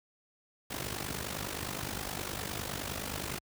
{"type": "noise with amplitude modulation", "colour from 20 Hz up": "pink", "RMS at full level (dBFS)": -34, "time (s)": [0.7, 3.39], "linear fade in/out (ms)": 10, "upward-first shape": "sine", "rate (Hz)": 49.7, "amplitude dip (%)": 75, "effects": ["high-pass 60 Hz 12 dB/octave"]}